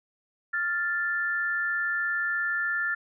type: tone pair together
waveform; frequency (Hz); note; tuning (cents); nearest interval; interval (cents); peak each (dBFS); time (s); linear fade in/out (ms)
sine; 1396.9 / 1760; F6 / A6; 0 / 0; major third; 400; -29 / -27; 0.53-2.95; 10
effects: none